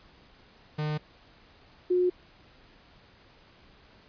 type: tone pair in turn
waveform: 45% pulse / sine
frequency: 151.7 / 360.8 Hz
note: D#3 / F#4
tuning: -44 / -44 cents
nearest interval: octave + minor third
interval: 1500 cents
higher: second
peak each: -28 / -21 dBFS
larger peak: second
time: 0.78-0.98 / 1.9-2.1 s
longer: neither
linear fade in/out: 10 ms
effects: pink hiss -57 dBFS RMS until 4.08 s + resampled to 11025 Hz